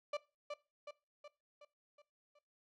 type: tone with echo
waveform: 35% pulse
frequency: 587.3 Hz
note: D5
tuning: in tune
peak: -34 dBFS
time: 0.13-0.17 s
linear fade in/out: 5 ms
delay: 370 ms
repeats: 6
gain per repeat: -5 dB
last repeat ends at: 2.39 s
effects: noise-tail reverb RT60 0.3 s tail -20 dB re dry + low-pass 4000 Hz 12 dB/octave